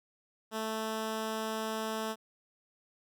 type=tone; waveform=10% pulse; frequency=220 Hz; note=A3; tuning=in tune; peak=-25 dBFS; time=0.51-2.16 s; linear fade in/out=50 ms; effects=none